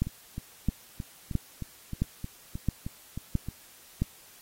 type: two click trains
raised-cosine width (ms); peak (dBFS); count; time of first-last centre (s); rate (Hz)
5; -13 / -22; 7 / 12; 0.02-4.02 / 0.07-3.486; 1.5 / 3.22
effects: white hiss -54 dBFS RMS until 4.41 s + AAC 48 kbps